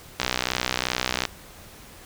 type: click train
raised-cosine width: 0.2 ms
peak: -5 dBFS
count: 67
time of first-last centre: 0.2-1.253 s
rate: 62.7 Hz
effects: pink hiss -46 dBFS RMS until 2.05 s